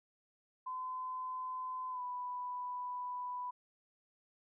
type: tone with pitch glide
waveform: sine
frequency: 1021 to 990.8 Hz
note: C6 to B5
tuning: -43 to +5 cents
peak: -38 dBFS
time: 0.66-3.51 s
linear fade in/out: 10 ms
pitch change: -52 cents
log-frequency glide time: 1.9-2.02 s
effects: none